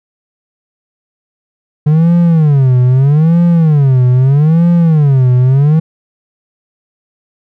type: tone with vibrato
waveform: triangle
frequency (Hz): 146.83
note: D3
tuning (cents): 0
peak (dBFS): -3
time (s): 1.86-5.8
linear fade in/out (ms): 10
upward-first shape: sine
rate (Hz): 0.79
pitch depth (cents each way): 280
effects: none